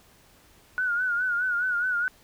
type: tone with vibrato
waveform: sine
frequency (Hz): 1458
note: F#6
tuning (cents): -26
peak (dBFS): -23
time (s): 0.78-2.08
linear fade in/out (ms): 0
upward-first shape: sine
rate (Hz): 4.8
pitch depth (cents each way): 71
effects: pink hiss -57 dBFS RMS until 2.23 s